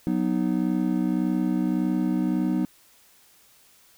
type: chord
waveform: triangle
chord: B major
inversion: second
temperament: just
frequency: 185.21 / 246.9 / 308.7 Hz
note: F#3 / B3 / D#4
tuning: +2 / 0 / -14 cents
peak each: -24 dBFS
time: 0.07-2.65 s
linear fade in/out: 0 ms
effects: white hiss -57 dBFS RMS until 3.97 s